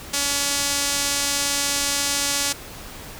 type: tone with band-pass filter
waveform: sawtooth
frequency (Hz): 282.9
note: C#4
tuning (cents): +35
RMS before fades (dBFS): -23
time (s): 0.13-2.53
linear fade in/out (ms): 10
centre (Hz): 7100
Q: 1.1
effects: pink hiss -38 dBFS RMS until 3.19 s